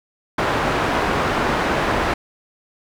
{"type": "low-pass noise", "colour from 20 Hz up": "white", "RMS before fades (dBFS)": -20, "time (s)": [0.38, 2.14], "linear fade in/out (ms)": 5, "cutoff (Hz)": 1300, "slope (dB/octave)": 12, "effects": []}